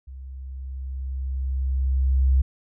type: tone with level ramp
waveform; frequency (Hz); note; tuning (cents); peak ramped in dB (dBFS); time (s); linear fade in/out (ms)
sine; 65.9; C2; +13; -36 to -14; 0.07-2.42; 10
effects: none